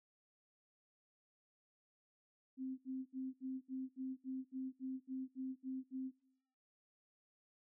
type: tone bursts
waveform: sine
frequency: 261.6 Hz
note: C4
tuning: in tune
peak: -40 dBFS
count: 13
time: 2.57-6.116 s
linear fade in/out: 50 ms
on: 210 ms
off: 68 ms
effects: noise-tail reverb RT60 0.9 s tail -24 dB re dry